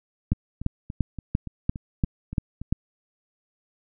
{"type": "two click trains", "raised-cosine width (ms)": 5, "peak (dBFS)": [-21, -9], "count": [9, 8], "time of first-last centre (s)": [[0.33, 2.616], [0.32, 2.725]], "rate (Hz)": [3.5, 2.91], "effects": []}